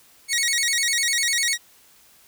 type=tone with vibrato; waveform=15% pulse; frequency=2045 Hz; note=C7; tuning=40 cents flat; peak=-13 dBFS; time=0.28-1.58 s; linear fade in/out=50 ms; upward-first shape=square; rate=10 Hz; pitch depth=130 cents each way; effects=white hiss -54 dBFS RMS until 2.27 s